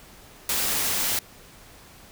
white noise, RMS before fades -25 dBFS, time 0.49-1.19 s, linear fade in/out 2 ms, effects pink hiss -49 dBFS RMS until 2.11 s

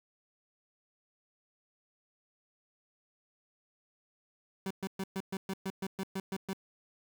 30% pulse tone bursts, 191.8 Hz, G3, 37 cents flat, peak -31 dBFS, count 12, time 4.66-6.532 s, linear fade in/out 2 ms, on 46 ms, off 120 ms, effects 10-bit

